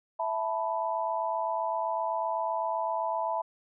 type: chord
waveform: sine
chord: E suspended fourth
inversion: none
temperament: equal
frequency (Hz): 659.3 / 880 / 987.8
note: E5 / A5 / B5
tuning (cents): 0 / 0 / 0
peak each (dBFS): -32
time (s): 0.19-3.42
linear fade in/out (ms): 10
effects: none